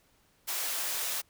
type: high-pass noise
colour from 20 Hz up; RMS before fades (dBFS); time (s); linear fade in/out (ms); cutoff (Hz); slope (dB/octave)
white; -33; 0.47-1.22; 20; 510; 12
effects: pink hiss -67 dBFS RMS until 1.29 s